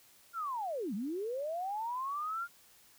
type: linear two-way sweep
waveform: sine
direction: down then up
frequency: 1422 to 185 to 1422 Hz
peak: -34 dBFS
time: 0.33-2.48 s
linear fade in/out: 50 ms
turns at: 0.94 s
effects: white hiss -62 dBFS RMS until 2.98 s